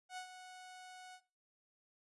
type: tone with ADSR envelope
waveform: sawtooth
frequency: 737 Hz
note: F#5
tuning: 7 cents flat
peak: -38 dBFS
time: 0.09-1.21 s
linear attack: 81 ms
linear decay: 95 ms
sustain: -9 dB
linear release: 69 ms
effects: noise-tail reverb RT60 0.3 s tail -17 dB re dry + resampled to 24000 Hz